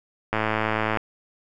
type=click train; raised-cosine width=0.5 ms; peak=-8 dBFS; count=71; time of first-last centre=0.33-0.972 s; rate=109 Hz; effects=none